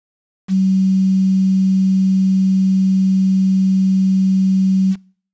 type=tone with quantisation; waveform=sine; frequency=190 Hz; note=F#3; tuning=46 cents sharp; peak=-11 dBFS; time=0.48-4.96 s; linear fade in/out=50 ms; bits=6; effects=noise-tail reverb RT60 0.5 s tail -24 dB re dry + resampled to 16000 Hz

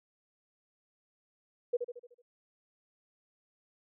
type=tone with echo; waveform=sine; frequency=484.3 Hz; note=B4; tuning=34 cents flat; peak=-25 dBFS; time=1.73-1.77 s; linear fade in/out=10 ms; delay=75 ms; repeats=6; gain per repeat=-6 dB; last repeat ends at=2.22 s; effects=none

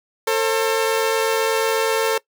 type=tone pair together; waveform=sawtooth; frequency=448.6 / 536.7 Hz; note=A4 / C5; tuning=+34 / +44 cents; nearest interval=minor third; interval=310 cents; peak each=-14 / -19 dBFS; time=0.27-2.18 s; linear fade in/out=5 ms; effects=noise-tail reverb RT60 0.1 s tail -21 dB re dry

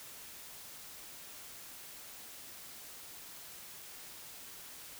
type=silence; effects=white hiss -50 dBFS RMS until 4.99 s

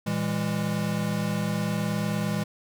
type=tone cluster; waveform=square; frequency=115.2 / 164.6 / 204 Hz; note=A#2 / E3 / G#3; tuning=-20 / -2 / -31 cents; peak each=-33 / -30 / -29 dBFS; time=0.06-2.44 s; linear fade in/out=10 ms; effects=none

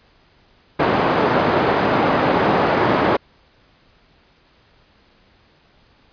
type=band-pass noise; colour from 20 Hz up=white; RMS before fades=-17 dBFS; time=0.79-3.17 s; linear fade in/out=10 ms; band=130 to 910 Hz; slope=12 dB/octave; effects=pink hiss -55 dBFS RMS until 6.12 s + resampled to 11025 Hz

